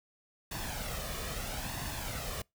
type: noise with flanger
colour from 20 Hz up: pink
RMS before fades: -38 dBFS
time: 0.51-2.42 s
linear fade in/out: 5 ms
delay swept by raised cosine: 1.1 to 1.72 ms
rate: 0.77 Hz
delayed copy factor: +0.55
effects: noise-tail reverb RT60 0.2 s tail -26 dB re dry